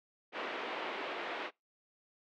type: band-pass noise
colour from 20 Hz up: pink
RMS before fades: -40 dBFS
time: 0.32-1.51 s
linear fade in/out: 50 ms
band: 340 to 3100 Hz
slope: 24 dB/octave
effects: noise-tail reverb RT60 0.2 s tail -25 dB re dry